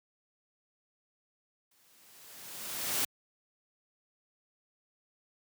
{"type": "noise with exponential growth", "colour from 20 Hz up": "white", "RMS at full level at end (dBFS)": -29, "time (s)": [1.71, 3.05], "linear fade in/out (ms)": 5, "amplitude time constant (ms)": 290, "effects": ["high-pass 100 Hz 12 dB/octave"]}